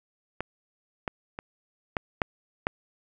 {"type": "clicks", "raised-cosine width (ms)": 0.5, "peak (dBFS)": [-15, -14, -20, -11, -8, -9], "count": 6, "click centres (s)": [0.406, 1.078, 1.389, 1.968, 2.218, 2.669], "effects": []}